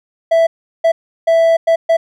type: tone bursts at uneven times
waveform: triangle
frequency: 660 Hz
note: E5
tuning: 2 cents sharp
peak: -6 dBFS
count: 5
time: 0.31-0.47 / 0.84-0.92 / 1.27-1.57 / 1.67-1.76 / 1.89-1.97 s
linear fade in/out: 10 ms
effects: none